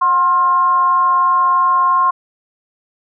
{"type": "tone with frequency modulation", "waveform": "sine", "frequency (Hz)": 1063, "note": "C6", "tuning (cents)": 27, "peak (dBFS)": -10, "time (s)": [0.01, 2.11], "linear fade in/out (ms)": 10, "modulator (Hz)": 329, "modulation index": 0.33, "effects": []}